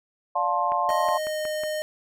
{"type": "chord", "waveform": "sine", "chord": "D minor seventh", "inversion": "none", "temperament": "just", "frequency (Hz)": [587.3, 704.8, 881, 1057.2], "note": ["D5", "F5", "A5", "C6"], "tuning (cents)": [0, 16, 2, 18], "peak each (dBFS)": [-31, -26, -27, -25], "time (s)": [0.35, 1.18], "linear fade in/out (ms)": 10}
{"type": "click train", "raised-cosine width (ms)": 0.5, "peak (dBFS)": -22, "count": 6, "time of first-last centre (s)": [0.72, 1.636], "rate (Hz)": 5.46}
{"type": "tone with pitch glide", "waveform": "square", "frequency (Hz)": [622.3, 614.1], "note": ["D#5", "D#5"], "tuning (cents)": [0, -23], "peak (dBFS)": -27, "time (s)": [0.89, 1.82], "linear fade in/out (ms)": 0, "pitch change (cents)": -23, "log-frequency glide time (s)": [1.05, 1.46]}
{"effects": []}